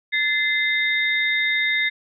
sine tone cluster, 1736 / 2070 / 3681 Hz, A6 / C7 / A#7, -24 / -19 / -23 cents, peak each -25 / -20 / -26 dBFS, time 0.12-1.9 s, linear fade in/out 20 ms, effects none

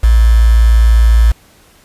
sine tone with quantisation, 56.6 Hz, A1, 50 cents sharp, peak -4 dBFS, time 0.03-1.32 s, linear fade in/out 10 ms, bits 4, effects pink hiss -46 dBFS RMS until 1.84 s + resampled to 32000 Hz

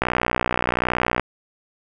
click train, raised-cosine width 0.5 ms, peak -4 dBFS, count 73, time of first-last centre 0.02-1.196 s, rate 61.2 Hz, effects none

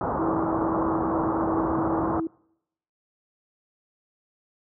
white low-pass noise, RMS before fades -27 dBFS, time 0.01-2.2 s, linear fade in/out 2 ms, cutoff 1200 Hz, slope 48 dB/octave
sine tone, 325.8 Hz, E4, 20 cents flat, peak -25 dBFS, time 0.19-2.27 s, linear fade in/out 2 ms
effects noise-tail reverb RT60 0.8 s tail -26 dB re dry + high-pass 60 Hz 12 dB/octave

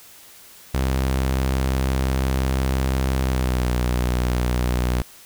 sawtooth tone with pitch glide, 65.8 to 61.39 Hz, C2 to B1, +10 to -10 cents, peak -15 dBFS, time 0.74-5.02 s, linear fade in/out 5 ms, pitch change -120 cents, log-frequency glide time 3.19-3.7 s, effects white hiss -46 dBFS RMS until 5.25 s

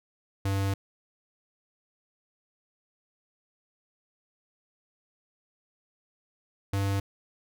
square tone pair in turn, 98 / 98.74 Hz, G2 / G2, 0 / +13 cents, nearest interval unison, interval 13 cents, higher second, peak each -26 dBFS, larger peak neither, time 0.45-0.74 / 6.73-7 s, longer first, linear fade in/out 5 ms, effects none

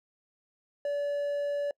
triangle tone, 575 Hz, D5, 37 cents flat, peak -26 dBFS, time 0.85-1.71 s, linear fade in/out 2 ms, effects noise-tail reverb RT60 0.1 s tail -25 dB re dry

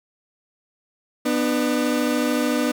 30% pulse tone pair together, 246.9 / 300.4 Hz, B3 / D4, 0 / +39 cents, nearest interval minor third, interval 339 cents, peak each -19 / -20 dBFS, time 1.25-2.72 s, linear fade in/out 10 ms, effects none

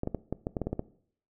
clicks, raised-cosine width 2 ms, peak -17 dBFS, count 10, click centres 0.034 / 0.074 / 0.147 / 0.326 / 0.469 / 0.568 / 0.617 / 0.67 / 0.73 / 0.794 s, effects noise-tail reverb RT60 0.6 s tail -19 dB re dry

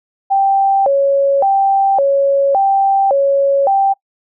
sine tone with vibrato, 659.3 Hz, E5, in tune, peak -9 dBFS, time 0.3-3.94 s, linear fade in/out 20 ms, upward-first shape square, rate 0.89 Hz, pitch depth 300 cents each way, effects noise-tail reverb RT60 0.1 s tail -23 dB re dry

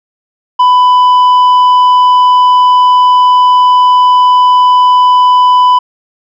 sine tone with tanh clipping, 997 Hz, B5, 16 cents sharp, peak -4 dBFS, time 0.59-5.79 s, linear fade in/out 10 ms, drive 5 dB, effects none

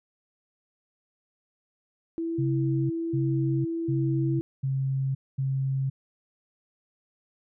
sine tone with vibrato, 330 Hz, E4, 2 cents sharp, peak -27 dBFS, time 2.18-4.41 s, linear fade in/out 0 ms, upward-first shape triangle, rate 1.4 Hz, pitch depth 11 cents each way
sine tone bursts, 134.5 Hz, C3, 48 cents sharp, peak -24 dBFS, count 5, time 2.38-5.9 s, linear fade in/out 10 ms, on 520 ms, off 230 ms
effects none

